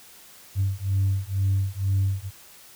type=beating tone pair; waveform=sine; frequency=96.2 / 98.3 Hz; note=G2 / G2; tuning=-32 / +5 cents; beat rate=2.1 Hz; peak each=-23 dBFS; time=0.55-2.31 s; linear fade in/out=50 ms; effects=tanh soft clip ceiling -16 dBFS + white hiss -49 dBFS RMS until 2.75 s